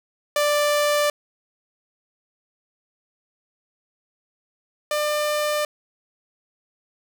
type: tone pair in turn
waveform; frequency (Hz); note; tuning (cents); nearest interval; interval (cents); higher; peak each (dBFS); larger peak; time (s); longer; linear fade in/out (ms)
sawtooth; 589 / 597.6; D5 / D5; +5 / +30; unison; 25; second; -14 / -17; first; 0.36-1.1 / 4.91-5.65; neither; 2
effects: none